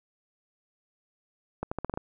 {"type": "accelerating click train", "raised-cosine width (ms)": 1, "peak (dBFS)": -17, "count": 7, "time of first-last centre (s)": [1.63, 1.975], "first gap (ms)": 85, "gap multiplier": 0.84, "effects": []}